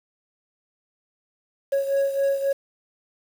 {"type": "beating tone pair", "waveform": "sine", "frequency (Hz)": [551, 554.7], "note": ["C#5", "C#5"], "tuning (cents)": [-11, 1], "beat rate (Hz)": 3.7, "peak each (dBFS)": [-19, -24], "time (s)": [1.72, 2.53], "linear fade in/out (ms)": 10, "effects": ["tanh soft clip ceiling -17 dBFS", "7-bit"]}